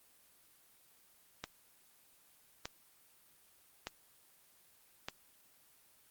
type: click train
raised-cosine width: 0.2 ms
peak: -21 dBFS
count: 4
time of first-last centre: 1.44-5.085 s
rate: 0.823 Hz
effects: white hiss -66 dBFS RMS until 6.1 s + Opus 24 kbps